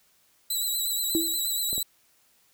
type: tone with vibrato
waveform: 10% pulse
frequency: 3951 Hz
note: B7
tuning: in tune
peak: -19 dBFS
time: 0.5-1.83 s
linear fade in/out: 5 ms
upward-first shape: triangle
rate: 8.4 Hz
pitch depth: 52 cents each way
type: tone with exponential decay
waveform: sine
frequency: 327.6 Hz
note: E4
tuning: 11 cents flat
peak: -19 dBFS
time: 1.15-1.42 s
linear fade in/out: 0 ms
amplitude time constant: 57 ms
type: clicks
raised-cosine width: 2 ms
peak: -26 dBFS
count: 2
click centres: 1.73 / 1.78 s
effects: white hiss -64 dBFS RMS until 2.53 s